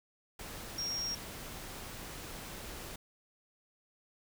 sine tone in noise, 5588 Hz, F8, in tune, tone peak -34 dBFS, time 0.78-1.15 s, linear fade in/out 5 ms, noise pink, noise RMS -45 dBFS, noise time 0.39-2.96 s, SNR +8 dB, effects none

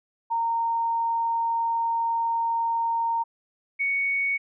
sine tone pair in turn, 922 / 2227 Hz, A#5 / C#7, -19 / +7 cents, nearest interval octave + minor third, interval 1526 cents, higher second, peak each -22 / -22 dBFS, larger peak neither, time 0.3-3.24 / 3.79-4.38 s, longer first, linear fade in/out 20 ms, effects none

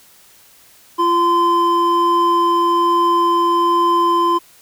triangle tone pair together, 343.6 / 1029.6 Hz, F4 / C6, -28 / -28 cents, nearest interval octave + perfect fifth, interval 1900 cents, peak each -16 / -11 dBFS, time 0.98-4.39 s, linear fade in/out 20 ms, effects white hiss -48 dBFS RMS until 4.61 s

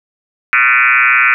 sine tone with frequency modulation, 1891 Hz, A#6, 24 cents sharp, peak -7 dBFS, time 0.53-1.34 s, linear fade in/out 0 ms, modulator 127 Hz, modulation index 4.8, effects none

